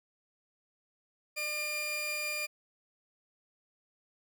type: tone pair together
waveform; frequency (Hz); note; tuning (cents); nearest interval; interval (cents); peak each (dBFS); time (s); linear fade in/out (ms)
sawtooth; 600 / 2406; D5 / D7; +37 / +41; 2 octaves; 2404; -38 / -30; 1.36-2.47; 20
effects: none